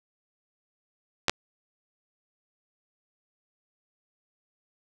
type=clicks; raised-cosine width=0.2 ms; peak=-5 dBFS; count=2; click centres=1.283 / 1.296 s; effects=none